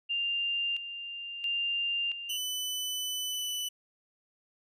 sine tone with tremolo, 2794 Hz, F7, in tune, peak -28 dBFS, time 0.09-2.38 s, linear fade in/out 20 ms, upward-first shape square, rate 0.74 Hz, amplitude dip 65%
sawtooth tone with pitch glide, 3000 to 2983 Hz, F#7 to F#7, +23 to +13 cents, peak -29 dBFS, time 2.29-3.69 s, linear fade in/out 10 ms, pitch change -10 cents, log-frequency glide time 3.29-3.48 s
effects none

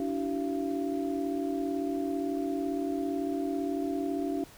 sine tone cluster, 286.3 / 324.2 / 378.6 / 684 Hz, D4 / E4 / F#4 / F5, -44 / -29 / +40 / -36 cents, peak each -31 / -36 / -35 / -38 dBFS, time 0-4.44 s, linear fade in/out 2 ms, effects pink hiss -53 dBFS RMS until 4.57 s

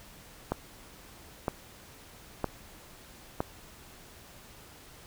click train, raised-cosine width 1 ms, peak -14 dBFS, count 4, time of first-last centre 0.52-3.405 s, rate 1.04 Hz, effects pink hiss -52 dBFS RMS until 5.06 s

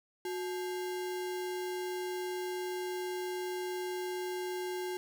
sine tone with sample-and-hold, 364.4 Hz, F#4, 26 cents flat, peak -34 dBFS, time 0.25-4.97 s, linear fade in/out 2 ms, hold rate 1225 Hz, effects none

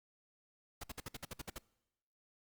pink noise bursts, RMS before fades -44 dBFS, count 10, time 0.81-1.583 s, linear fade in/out 5 ms, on 26 ms, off 57 ms, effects noise-tail reverb RT60 1.0 s tail -24 dB re dry + Opus 48 kbps

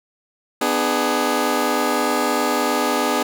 15% pulse chord, G# diminished, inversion first, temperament just, 249.2 / 299 / 415.3 Hz, B3 / D4 / G#4, +16 / +31 / 0 cents, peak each -16 dBFS, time 0.61-3.23 s, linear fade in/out 5 ms, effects none

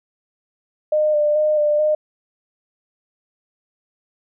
sine tone with vibrato, 603 Hz, D5, 46 cents sharp, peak -14 dBFS, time 0.92-1.95 s, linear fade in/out 5 ms, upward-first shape square, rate 2.3 Hz, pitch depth 20 cents each way, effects none

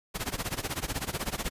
pink noise with tremolo, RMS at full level -30 dBFS, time 0.14-1.5 s, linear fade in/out 20 ms, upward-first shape sine, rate 16 Hz, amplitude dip 90%, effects resampled to 32000 Hz

